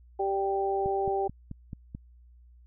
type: harmonic tone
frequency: 195.9 Hz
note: G3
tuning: 1 cent flat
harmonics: 2 / 3 / 4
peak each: -28 / -37 / -29 dBFS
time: 0.19-1.28 s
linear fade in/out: 10 ms
type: click train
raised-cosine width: 5 ms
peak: -25 dBFS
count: 6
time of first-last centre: 0.86-1.949 s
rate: 4.59 Hz
effects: added 60 Hz sine -52 dBFS peak until 2.66 s